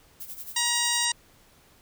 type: noise with tremolo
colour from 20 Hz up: violet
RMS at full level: -37 dBFS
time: 0.2-1.05 s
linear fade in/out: 5 ms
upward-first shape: sine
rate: 11 Hz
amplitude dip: 70%
type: harmonic tone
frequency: 950 Hz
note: A#5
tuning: 33 cents sharp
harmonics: 1 / 2 / 3 / 4 / 5 / 6 / 7 / 8 / 9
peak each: -33 / -31 / -33 / -30 / -33 / -31 / -36 / -34 / -30 dBFS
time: 0.56-1.12 s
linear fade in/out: 5 ms
effects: pink hiss -58 dBFS RMS until 1.81 s